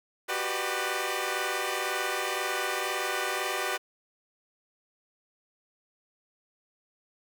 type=chord; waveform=10% pulse; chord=G major seventh; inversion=third; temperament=equal with one note detuned; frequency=370 / 392 / 493.9 / 600.4 Hz; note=F#4 / G4 / B4 / D5; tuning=0 / 0 / 0 / +38 cents; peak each=-26 dBFS; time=0.28-3.78 s; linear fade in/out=20 ms; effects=none